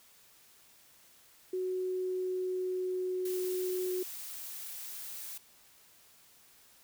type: tone with pitch glide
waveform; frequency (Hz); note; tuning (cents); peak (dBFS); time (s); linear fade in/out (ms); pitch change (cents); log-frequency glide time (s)
sine; 370 to 367.4; F#4 to F#4; 0 to -12; -31; 1.53-4.03; 5; -12; 1.69-3.65
type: noise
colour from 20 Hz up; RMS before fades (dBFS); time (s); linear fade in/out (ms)
blue; -43; 3.25-5.38; 5
effects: white hiss -61 dBFS RMS until 6.83 s